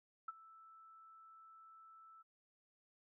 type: tone with ADSR envelope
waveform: sine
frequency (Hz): 1318.5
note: E6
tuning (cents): 0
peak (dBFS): -39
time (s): 0.28-2.23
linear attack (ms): 6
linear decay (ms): 26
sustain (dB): -19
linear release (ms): 19
effects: none